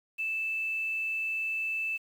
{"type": "tone with quantisation", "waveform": "sine", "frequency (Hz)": 2637, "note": "E7", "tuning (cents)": 0, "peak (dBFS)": -29, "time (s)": [0.18, 1.98], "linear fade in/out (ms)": 20, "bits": 9, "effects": []}